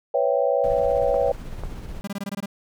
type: chord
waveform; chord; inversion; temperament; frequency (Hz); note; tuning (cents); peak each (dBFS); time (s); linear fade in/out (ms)
sine; C# half-diminished seventh; third; equal; 493.9 / 554.4 / 659.3 / 784; B4 / C#5 / E5 / G5; 0 / 0 / 0 / 0; -23 / -21 / -26 / -27; 0.14-1.32; 5
type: noise with tremolo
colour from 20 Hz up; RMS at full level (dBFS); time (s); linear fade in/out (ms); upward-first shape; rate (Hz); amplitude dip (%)
brown; -32; 0.64-2.01; 0; sine; 16; 35
type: clicks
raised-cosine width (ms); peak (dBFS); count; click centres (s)
1; -20; 2; 1.143 / 1.636
type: tone bursts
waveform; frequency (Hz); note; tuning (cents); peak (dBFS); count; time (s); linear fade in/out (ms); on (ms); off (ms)
45% pulse; 199.8; G3; +33; -27; 8; 2.04-2.459; 5; 34; 21
effects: none